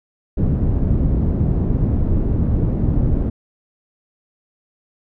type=low-pass noise; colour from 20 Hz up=pink; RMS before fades=-17 dBFS; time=0.37-3.3 s; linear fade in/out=10 ms; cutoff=240 Hz; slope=12 dB/octave; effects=none